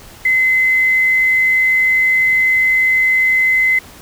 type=tone with quantisation; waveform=sine; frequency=2048 Hz; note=C7; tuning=38 cents flat; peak=-10 dBFS; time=0.25-3.79 s; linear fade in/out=5 ms; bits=6; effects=pink hiss -39 dBFS RMS until 4.01 s